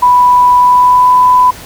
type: tone with pitch glide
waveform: sine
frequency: 987.8 to 999.3 Hz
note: B5 to B5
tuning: 0 to +20 cents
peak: -3 dBFS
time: 0.02-1.51 s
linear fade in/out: 10 ms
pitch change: +20 cents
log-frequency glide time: 0.59-1.16 s
effects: pink hiss -30 dBFS RMS until 1.65 s